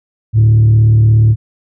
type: tone with frequency modulation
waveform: sine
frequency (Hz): 110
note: A2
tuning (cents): 0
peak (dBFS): -3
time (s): 0.33-1.36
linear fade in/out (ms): 50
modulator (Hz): 37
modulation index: 0.31
effects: tanh soft clip ceiling -3 dBFS